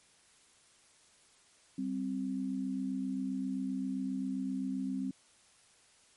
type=tone pair together; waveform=sine; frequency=194.61 / 262.2 Hz; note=G3 / C4; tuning=-12 / +4 cents; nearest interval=perfect fourth; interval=516 cents; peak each=-37 / -34 dBFS; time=1.78-5.11 s; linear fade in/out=5 ms; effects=white hiss -64 dBFS RMS until 6.16 s + MP3 48 kbps